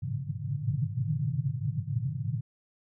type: band-pass noise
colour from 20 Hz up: white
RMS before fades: -31 dBFS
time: 0.02-2.41 s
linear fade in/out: 10 ms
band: 100 to 160 Hz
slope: 96 dB/octave
effects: none